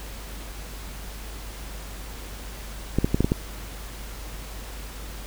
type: clicks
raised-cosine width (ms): 3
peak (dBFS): -7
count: 6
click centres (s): 2.986 / 3.045 / 3.145 / 3.206 / 3.245 / 3.319
effects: added 50 Hz sine -36 dBFS peak until 5.26 s + pink hiss -41 dBFS RMS until 5.26 s